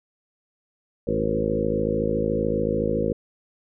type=harmonic tone with a mistuned harmonic; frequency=53.7 Hz; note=A1; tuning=41 cents flat; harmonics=1 / 2 / 3 / 4 / 5 / 6 / 7 / 8 / 9 / 10; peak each=-34 / -33 / -31 / -29 / -32 / -31 / -30 / -33 / -26 / -30 dBFS; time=1.07-3.13 s; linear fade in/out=5 ms; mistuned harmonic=9; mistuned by=-18 cents; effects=none